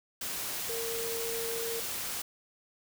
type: tone in noise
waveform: sine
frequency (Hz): 460.3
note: A#4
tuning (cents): -22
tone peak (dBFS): -35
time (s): 0.69-1.8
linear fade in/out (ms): 5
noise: white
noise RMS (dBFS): -36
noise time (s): 0.21-2.22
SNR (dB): -2
effects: none